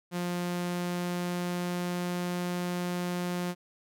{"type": "tone with pitch glide", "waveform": "sawtooth", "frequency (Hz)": [176.3, 177.42], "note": ["F3", "F3"], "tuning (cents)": [17, 28], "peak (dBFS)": -26, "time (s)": [0.11, 3.55], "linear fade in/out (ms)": 50, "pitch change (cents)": 11, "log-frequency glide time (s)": [0.34, 2.51], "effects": []}